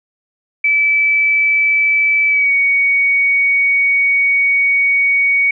sine tone with pitch glide, 2307 to 2240 Hz, D7 to C#7, -31 to +18 cents, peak -10 dBFS, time 0.64-5.51 s, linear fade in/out 5 ms, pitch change -51 cents, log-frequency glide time 2.28-2.53 s, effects none

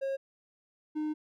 triangle tone pair in turn, 542 / 305.9 Hz, C#5 / D#4, -39 / -29 cents, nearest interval minor seventh, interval 990 cents, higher first, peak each -28 dBFS, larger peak neither, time 0.01-0.17 / 0.95-1.14 s, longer second, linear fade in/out 20 ms, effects none

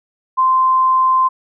sine tone, 1040 Hz, C6, 11 cents flat, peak -10 dBFS, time 0.37-1.29 s, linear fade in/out 20 ms, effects none

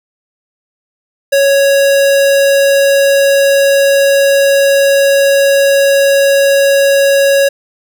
square tone, 554.4 Hz, C#5, in tune, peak -7 dBFS, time 1.32-7.49 s, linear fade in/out 10 ms, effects none

